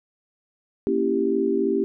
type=chord; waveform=sine; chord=A# diminished seventh; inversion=none; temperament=equal; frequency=233.1 / 277.2 / 329.6 / 392 Hz; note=A#3 / C#4 / E4 / G4; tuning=0 / 0 / 0 / 0 cents; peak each=-27 / -26 / -26 / -22 dBFS; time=0.87-1.84 s; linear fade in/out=0 ms; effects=none